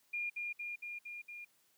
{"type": "tone with echo", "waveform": "sine", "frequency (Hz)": 2415, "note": "D7", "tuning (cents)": 48, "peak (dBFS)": -35, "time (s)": [0.13, 0.3], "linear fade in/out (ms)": 10, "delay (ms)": 230, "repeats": 5, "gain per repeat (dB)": -2, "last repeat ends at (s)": 1.45, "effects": ["white hiss -72 dBFS RMS until 1.77 s", "high-pass 100 Hz 12 dB/octave"]}